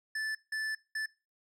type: tone bursts at uneven times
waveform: square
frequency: 1751 Hz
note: A6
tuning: 9 cents flat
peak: -33 dBFS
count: 3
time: 0.15-0.35 / 0.52-0.75 / 0.95-1.06 s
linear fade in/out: 5 ms
effects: noise-tail reverb RT60 0.3 s tail -21 dB re dry + low-pass 8000 Hz 12 dB/octave